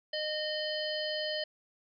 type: harmonic tone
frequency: 613 Hz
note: D#5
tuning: 26 cents flat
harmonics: 1 / 3 / 5 / 7 / 8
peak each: -35 / -40 / -38 / -40 / -42 dBFS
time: 0.13-1.44 s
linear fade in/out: 5 ms
effects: none